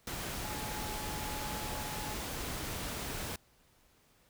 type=tone in noise; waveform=sine; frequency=850 Hz; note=G#5; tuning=40 cents sharp; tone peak=-44 dBFS; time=0.44-2.14 s; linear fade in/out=2 ms; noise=pink; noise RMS=-39 dBFS; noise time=0.07-3.36 s; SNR=-8 dB; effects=pink hiss -67 dBFS RMS until 4.29 s